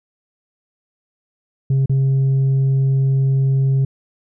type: tone with dropouts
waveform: sine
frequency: 134.8 Hz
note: C#3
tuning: 48 cents flat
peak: -10 dBFS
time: 1.7-3.85 s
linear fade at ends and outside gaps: 5 ms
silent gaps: 1.859-1.895 s
effects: tanh soft clip ceiling -12 dBFS